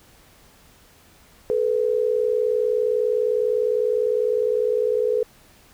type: tone pair together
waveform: sine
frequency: 431.3 / 491.2 Hz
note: A4 / B4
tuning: -35 / -9 cents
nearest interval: major second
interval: 226 cents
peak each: -21 dBFS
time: 1.5-5.23 s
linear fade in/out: 0 ms
effects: pink hiss -53 dBFS RMS until 5.73 s